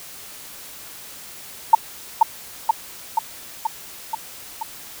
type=tone with echo; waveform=sine; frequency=897 Hz; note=A5; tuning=33 cents sharp; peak=-4 dBFS; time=1.73-1.75 s; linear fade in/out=5 ms; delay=480 ms; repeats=6; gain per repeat=-3 dB; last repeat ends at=4.63 s; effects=white hiss -39 dBFS RMS until 5 s